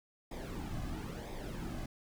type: noise with flanger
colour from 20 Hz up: brown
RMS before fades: -41 dBFS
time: 0.31-1.86 s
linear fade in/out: 5 ms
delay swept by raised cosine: 0.69 to 2.19 ms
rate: 1 Hz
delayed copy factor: -0.65
effects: none